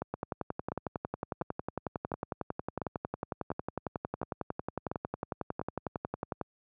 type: two click trains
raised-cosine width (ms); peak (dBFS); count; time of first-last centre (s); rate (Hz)
1; -20 / -19; 9 / 70; 0.02-5.614 / 0.14-6.413; 1.43 / 11
effects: high-pass 80 Hz 12 dB/octave